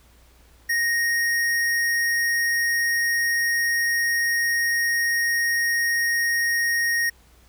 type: tone with hard clipping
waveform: sine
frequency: 1864.7 Hz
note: A#6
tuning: in tune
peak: -21 dBFS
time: 0.69-7.1 s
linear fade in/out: 10 ms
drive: 17 dB
effects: added 60 Hz sine -53 dBFS peak until 7.48 s + pink hiss -57 dBFS RMS until 7.48 s